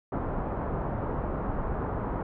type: low-pass noise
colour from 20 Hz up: pink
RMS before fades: -31 dBFS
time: 0.12-2.23 s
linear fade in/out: 5 ms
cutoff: 1200 Hz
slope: 24 dB/octave
effects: none